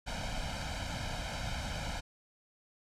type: noise with comb filter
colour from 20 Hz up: pink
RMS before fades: -37 dBFS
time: 0.06-2.01 s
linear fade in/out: 20 ms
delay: 1.3 ms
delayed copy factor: +0.9
effects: low-pass 6000 Hz 12 dB/octave